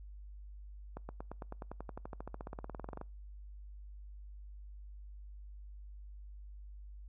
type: accelerating click train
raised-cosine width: 1 ms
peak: -29 dBFS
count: 29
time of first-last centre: 0.97-3.013 s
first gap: 120 ms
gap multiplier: 0.96
effects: noise-tail reverb RT60 0.3 s tail -26 dB re dry + added 50 Hz sine -47 dBFS peak until 7.08 s